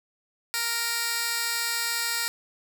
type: tone with high-pass filter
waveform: 15% pulse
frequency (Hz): 466.2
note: A#4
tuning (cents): 0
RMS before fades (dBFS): -28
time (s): 0.54-2.28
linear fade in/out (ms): 0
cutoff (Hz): 2400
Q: 0.61
effects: none